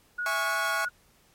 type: tone with vibrato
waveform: sine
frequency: 1446 Hz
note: F#6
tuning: 40 cents flat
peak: -28 dBFS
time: 0.18-0.89 s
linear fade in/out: 10 ms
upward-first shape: sine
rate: 3.3 Hz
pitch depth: 9 cents each way
type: chord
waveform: sawtooth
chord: C# minor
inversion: first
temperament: equal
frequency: 659.3 / 830.6 / 1108.7 Hz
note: E5 / G#5 / C#6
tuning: 0 / 0 / 0 cents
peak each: -30 / -31 / -27 dBFS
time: 0.26-0.85 s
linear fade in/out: 2 ms
effects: pink hiss -62 dBFS RMS until 1.34 s + MP3 64 kbps